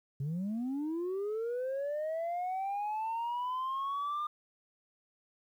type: linear sweep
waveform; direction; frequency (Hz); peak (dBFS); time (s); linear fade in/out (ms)
sine; up; 131.6 to 1210; -30; 0.2-4.27; 5
effects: tanh soft clip ceiling -31 dBFS + 11-bit